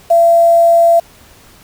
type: tone with quantisation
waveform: sine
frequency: 675 Hz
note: E5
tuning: 41 cents sharp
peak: -5 dBFS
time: 0.1-1 s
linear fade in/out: 10 ms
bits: 5
effects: pink hiss -43 dBFS RMS until 1.63 s